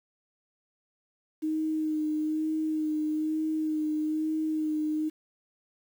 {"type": "tone with vibrato", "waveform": "sine", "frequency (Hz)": 310.3, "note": "D#4", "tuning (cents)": -5, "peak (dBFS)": -26, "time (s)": [1.42, 5.1], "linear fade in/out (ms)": 20, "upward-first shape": "sine", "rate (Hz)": 1.1, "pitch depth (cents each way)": 21, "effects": ["9-bit"]}